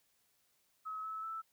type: tone with pitch steps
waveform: sine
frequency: 1282 / 1300.6 / 1319.6 Hz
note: E6 / E6 / E6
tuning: -49 / -24 / +1 cents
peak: -39 dBFS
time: 0.85-1.42 s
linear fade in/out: 20 ms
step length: 190 ms
effects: white hiss -75 dBFS RMS until 1.52 s